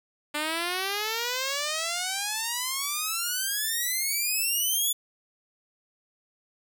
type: exponential sweep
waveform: 5% pulse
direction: up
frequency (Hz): 293.7 to 3476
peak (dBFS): -16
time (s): 0.34-4.93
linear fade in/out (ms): 10
effects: none

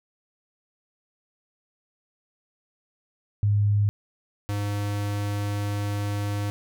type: tone pair in turn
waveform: sine / square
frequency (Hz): 103 / 102.35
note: G#2 / G#2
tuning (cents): -14 / -25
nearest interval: unison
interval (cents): 11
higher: first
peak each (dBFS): -18 / -26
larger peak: first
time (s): 3.43-3.89 / 4.49-6.5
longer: second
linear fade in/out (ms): 0
effects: none

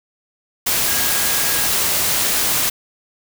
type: tone in noise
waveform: sine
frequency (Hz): 1641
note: G#6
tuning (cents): -21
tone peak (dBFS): -29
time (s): 0.87-1.68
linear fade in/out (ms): 10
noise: white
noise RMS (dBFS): -18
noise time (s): 0.66-2.7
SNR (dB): -14
effects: none

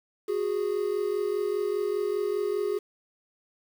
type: tone pair together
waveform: triangle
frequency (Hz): 367.8 / 412.8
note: F#4 / G#4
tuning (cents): -10 / -10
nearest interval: major second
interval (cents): 200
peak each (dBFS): -28 / -25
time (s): 0.28-2.79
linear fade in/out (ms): 10
effects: 8-bit

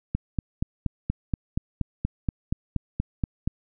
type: click train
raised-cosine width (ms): 5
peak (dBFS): -12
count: 15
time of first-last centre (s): 0.15-3.475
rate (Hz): 4.21
effects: none

